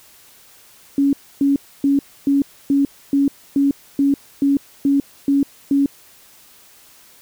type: tone bursts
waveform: sine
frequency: 279.2 Hz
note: C#4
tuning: 13 cents sharp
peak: -12 dBFS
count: 12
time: 0.98-5.86 s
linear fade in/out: 2 ms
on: 150 ms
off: 280 ms
effects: white hiss -48 dBFS RMS until 7.21 s